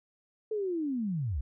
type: linear sweep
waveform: sine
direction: down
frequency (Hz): 443.1 to 56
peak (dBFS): -29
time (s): 0.51-1.41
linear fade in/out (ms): 5
effects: none